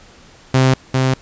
sawtooth tone with echo, 130.81 Hz, C3, in tune, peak -6 dBFS, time 0.54-0.74 s, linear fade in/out 5 ms, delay 400 ms, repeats 1, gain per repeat -3 dB, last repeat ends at 1.14 s, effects pink hiss -45 dBFS RMS until 1.21 s + resampled to 16000 Hz

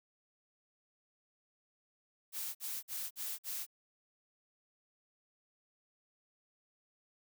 blue noise bursts, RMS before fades -40 dBFS, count 5, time 2.32-3.666 s, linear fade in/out 50 ms, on 230 ms, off 49 ms, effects none

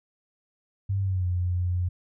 sine tone with pitch glide, 98 to 89.35 Hz, G2 to F2, 0 to +40 cents, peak -23 dBFS, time 0.89-1.89 s, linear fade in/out 10 ms, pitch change -160 cents, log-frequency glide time 1.01-1.27 s, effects none

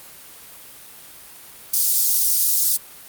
white high-pass noise, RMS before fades -18 dBFS, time 1.73-2.77 s, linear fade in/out 10 ms, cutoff 4900 Hz, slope 24 dB/octave, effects white hiss -42 dBFS RMS until 3.08 s + Opus 32 kbps

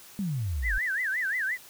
sine exponential sweep, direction down, 211.8 to 41.2 Hz, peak -27 dBFS, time 0.19-0.78 s, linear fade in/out 0 ms
sine tone with vibrato, 1760 Hz, A6, in tune, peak -26 dBFS, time 0.62-1.58 s, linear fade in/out 50 ms, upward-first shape sine, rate 5.7 Hz, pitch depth 250 cents each way
effects white hiss -50 dBFS RMS until 1.69 s

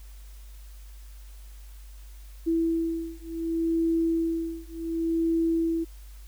sine beating tone pair, 329.6 / 330.28 Hz, E4 / E4, 0 / +3 cents, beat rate 0.68 Hz, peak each -27 dBFS, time 2.46-5.85 s, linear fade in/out 20 ms, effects added 50 Hz sine -42 dBFS peak until 6.27 s + white hiss -57 dBFS RMS until 6.27 s

